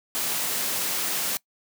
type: high-pass noise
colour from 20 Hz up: white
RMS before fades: -27 dBFS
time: 0.15-1.37 s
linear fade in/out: 0 ms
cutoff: 130 Hz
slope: 24 dB/octave
effects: noise-tail reverb RT60 0.1 s tail -23 dB re dry